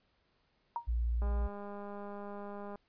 sine tone with exponential decay, 940 Hz, A#5, 14 cents sharp, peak -29 dBFS, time 0.76-0.88 s, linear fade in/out 1 ms, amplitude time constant 24 ms
sine tone, 58.27 Hz, A#1, in tune, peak -29 dBFS, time 0.87-1.48 s, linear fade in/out 20 ms
click train, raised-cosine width 1 ms, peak -32 dBFS, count 313, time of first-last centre 1.22-2.757 s, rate 203 Hz
effects pink hiss -74 dBFS RMS until 2.88 s + resampled to 11025 Hz

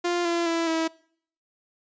sawtooth tone with pitch steps, 349.2 / 340.8 / 332.7 / 324.7 Hz, F4 / F4 / E4 / E4, 0 / -42 / +16 / -26 cents, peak -19 dBFS, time 0.04-0.88 s, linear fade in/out 10 ms, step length 210 ms, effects noise-tail reverb RT60 0.6 s tail -24 dB re dry + resampled to 16000 Hz

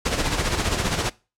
pink noise with tremolo, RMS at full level -21 dBFS, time 0.05-1.1 s, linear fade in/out 10 ms, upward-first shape sine, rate 15 Hz, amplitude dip 55%, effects noise-tail reverb RT60 0.3 s tail -21 dB re dry + low-pass 8000 Hz 12 dB/octave

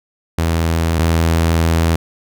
sawtooth tone pair in turn, 82.41 / 82.41 Hz, E2 / E2, 0 / 0 cents, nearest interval unison, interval 0 cents, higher neither, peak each -10 / -8 dBFS, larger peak second, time 0.38-0.99 / 0.99-1.96 s, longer second, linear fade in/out 5 ms, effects none

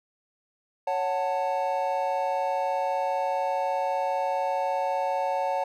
triangle chord, F# minor, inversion second, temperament just, 555 / 740 / 888 Hz, C#5 / F#5 / A5, +2 / 0 / +16 cents, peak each -27 dBFS, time 0.87-5.64 s, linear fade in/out 5 ms, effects none

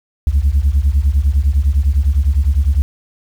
sine beating tone pair, 65.41 / 75.31 Hz, C2 / D2, 0 / +44 cents, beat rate 9.9 Hz, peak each -12 dBFS, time 0.27-2.82 s, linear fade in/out 0 ms, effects tanh soft clip ceiling -6 dBFS + 7-bit

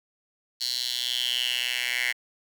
10% pulse tone with high-pass filter sweep, 123.47 Hz, B2, in tune, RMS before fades -28 dBFS, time 0.6-2.13 s, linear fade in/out 20 ms, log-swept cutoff 4300 to 2100 Hz, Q 5.6, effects none

